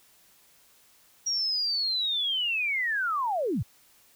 sine linear sweep, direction down, 5690 to 73.6 Hz, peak -25 dBFS, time 1.26-3.63 s, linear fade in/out 10 ms, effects white hiss -60 dBFS RMS until 4.15 s

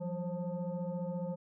sine tone with frequency modulation, 171.2 Hz, F3, 34 cents flat, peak -34 dBFS, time 0-1.36 s, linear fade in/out 20 ms, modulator 357 Hz, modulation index 1.2, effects none

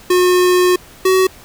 square tone pair in turn, 361.5 / 375.7 Hz, F#4 / F#4, -40 / +26 cents, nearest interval minor second, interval 66 cents, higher second, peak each -10 dBFS, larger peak neither, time 0.1-0.76 / 1.05-1.27 s, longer first, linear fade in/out 5 ms, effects pink hiss -41 dBFS RMS until 1.44 s

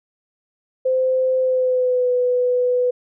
sine tone with pitch glide, 517 to 496.2 Hz, C5 to B4, -21 to +8 cents, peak -15 dBFS, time 0.85-2.91 s, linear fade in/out 10 ms, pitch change -71 cents, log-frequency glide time 1.4-2.11 s, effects none

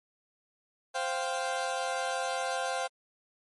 30% pulse chord, C suspended fourth, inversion none, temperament equal, 523.3 / 698.5 / 784 Hz, C5 / F5 / G5, 0 / 0 / 0 cents, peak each -32 dBFS, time 0.94-2.88 s, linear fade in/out 20 ms, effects MP3 48 kbps

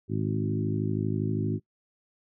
harmonic tone with a mistuned harmonic, 52.7 Hz, G#1, 26 cents sharp, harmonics 2 / 3 / 4 / 5 / 6 / 7, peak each -30 / -32 / -33 / -34 / -35 / -35 dBFS, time 0.08-1.6 s, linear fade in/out 50 ms, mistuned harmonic 2, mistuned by +17 cents, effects noise-tail reverb RT60 0.1 s tail -22 dB re dry

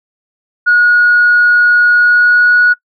sine tone with pitch glide, 1449 to 1460.8 Hz, F#6 to F#6, -37 to -23 cents, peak -4 dBFS, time 0.66-2.74 s, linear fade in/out 20 ms, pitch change +14 cents, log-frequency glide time 1.94-2.61 s, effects noise-tail reverb RT60 0.1 s tail -21 dB re dry + tanh soft clip ceiling -1 dBFS

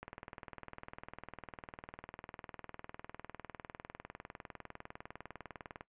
click train, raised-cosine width 0.5 ms, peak -29 dBFS, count 116, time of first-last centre 0.03-5.809 s, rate 19.9 Hz, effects noise-tail reverb RT60 0.1 s tail -17 dB re dry + resampled to 8000 Hz

